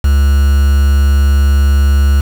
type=tone with quantisation; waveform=triangle; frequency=70 Hz; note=C#2; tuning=18 cents sharp; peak=-4 dBFS; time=0.04-2.21 s; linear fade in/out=5 ms; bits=4; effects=none